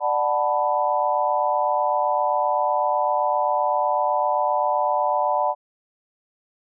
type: chord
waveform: sine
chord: B minor seventh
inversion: first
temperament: equal with one note detuned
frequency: 593.1 / 740 / 880 / 987.8 Hz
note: D5 / F#5 / A5 / B5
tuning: +17 / 0 / 0 / 0 cents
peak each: -24 dBFS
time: 0-5.55 s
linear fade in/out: 50 ms
effects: none